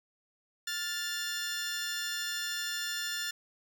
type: tone pair together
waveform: 15% pulse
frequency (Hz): 1410.6 / 1760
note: F6 / A6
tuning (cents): +17 / 0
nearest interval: major third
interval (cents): 383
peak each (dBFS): -32 / -28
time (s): 0.67-3.31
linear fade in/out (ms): 5
effects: 11-bit